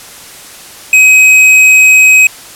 sine tone with hard clipping, 2532 Hz, D#7, 30 cents sharp, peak -3 dBFS, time 0.93-2.27 s, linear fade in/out 2 ms, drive 10 dB, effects white hiss -31 dBFS RMS until 2.55 s + low-pass 12000 Hz 12 dB/octave

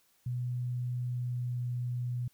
sine tone with pitch glide, 123.5 to 122.79 Hz, B2 to B2, 0 to -10 cents, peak -31 dBFS, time 0.26-2.28 s, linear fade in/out 5 ms, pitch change -10 cents, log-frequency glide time 1.04-1.56 s, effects white hiss -69 dBFS RMS until 2.33 s

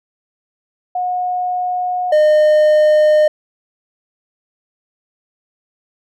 sine / triangle tone pair in turn, 725 / 609.6 Hz, F#5 / D#5, -35 / -36 cents, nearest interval minor third, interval 301 cents, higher first, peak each -16 / -6 dBFS, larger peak second, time 0.95-2.12 / 2.12-3.28 s, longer first, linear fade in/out 5 ms, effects none

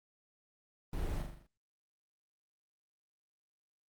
brown noise with echo, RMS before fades -38 dBFS, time 0.93-1.22 s, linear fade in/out 2 ms, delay 41 ms, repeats 6, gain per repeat -4 dB, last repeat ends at 1.466 s, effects Opus 32 kbps

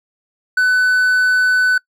triangle tone, 1500 Hz, F#6, 23 cents sharp, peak -9 dBFS, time 0.57-1.78 s, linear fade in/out 5 ms, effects noise-tail reverb RT60 0.1 s tail -25 dB re dry

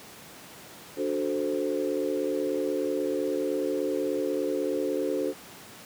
sine chord, D dominant seventh, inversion none, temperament equal, 293.7 / 370 / 440 / 523.3 Hz, D4 / F#4 / A4 / C5, 0 / 0 / 0 / 0 cents, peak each -31 dBFS, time 0.96-5.34 s, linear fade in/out 50 ms, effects pink hiss -46 dBFS RMS until 5.85 s + high-pass 150 Hz 12 dB/octave

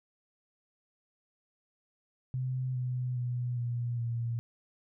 sine tone with pitch steps, 128.6 / 125.66 / 122.79 / 119.99 / 117.25 Hz, C3 / B2 / B2 / B2 / A#2, -30 / +30 / -10 / -50 / +11 cents, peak -30 dBFS, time 2.34-4.39 s, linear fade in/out 0 ms, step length 410 ms, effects none

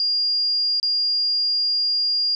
sine tone with dropouts, 4820 Hz, D8, 44 cents sharp, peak -18 dBFS, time 0-2.35 s, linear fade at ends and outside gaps 1 ms, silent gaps 0.799-0.829 s, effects none

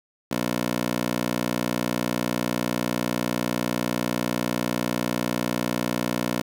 15% pulse tone with high-pass filter, 60 Hz, B1, 49 cents flat, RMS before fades -26 dBFS, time 0.31-6.42 s, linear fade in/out 5 ms, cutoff 270 Hz, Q 1.1, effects 7-bit

